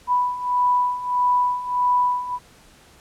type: beating tone pair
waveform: sine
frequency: 987 / 988.6 Hz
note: B5 / B5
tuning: -1 / +1 cents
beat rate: 1.6 Hz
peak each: -23 / -19 dBFS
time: 0.07-2.39 s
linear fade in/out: 50 ms
effects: pink hiss -51 dBFS RMS until 3 s + low-pass 11000 Hz 12 dB/octave